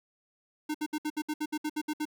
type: tone bursts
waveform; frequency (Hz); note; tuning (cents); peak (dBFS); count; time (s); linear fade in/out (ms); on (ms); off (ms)
square; 304.1; D#4; -40; -30; 12; 0.69-2.054; 10; 55; 64
effects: none